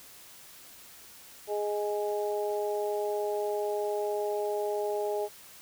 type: harmonic tone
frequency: 207.7 Hz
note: G#3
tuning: in tune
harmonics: 2 / 3 / 4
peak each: -30 / -34 / -36 dBFS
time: 1.47-5.29 s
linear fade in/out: 50 ms
effects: white hiss -51 dBFS RMS until 5.61 s